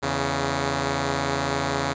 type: tone pair together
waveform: 5% pulse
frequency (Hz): 82.24 / 138.59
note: E2 / C#3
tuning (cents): -4 / 0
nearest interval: major sixth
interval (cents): 904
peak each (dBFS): -17 / -13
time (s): 0.02-1.94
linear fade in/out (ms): 20
effects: resampled to 16000 Hz